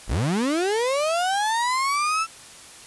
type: linear sweep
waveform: 35% pulse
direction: up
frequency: 32.7 to 1340 Hz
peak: -19 dBFS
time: 0.07-2.27 s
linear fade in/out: 50 ms
effects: white hiss -44 dBFS RMS until 2.86 s + resampled to 24000 Hz